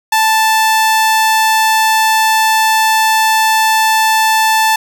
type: tone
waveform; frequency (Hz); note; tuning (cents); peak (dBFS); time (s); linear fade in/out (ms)
sawtooth; 880; A5; 0; -5; 0.12-4.76; 5
effects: 7-bit